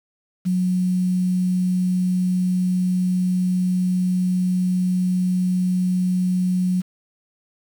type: tone with quantisation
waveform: sine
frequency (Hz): 182.5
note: F#3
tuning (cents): -24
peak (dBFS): -17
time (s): 0.45-6.82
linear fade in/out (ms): 20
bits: 7
effects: none